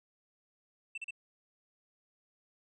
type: tone bursts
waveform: triangle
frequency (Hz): 2672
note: E7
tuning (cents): +23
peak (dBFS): -36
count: 3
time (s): 0.95-1.108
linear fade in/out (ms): 5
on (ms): 28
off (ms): 37
effects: resampled to 22050 Hz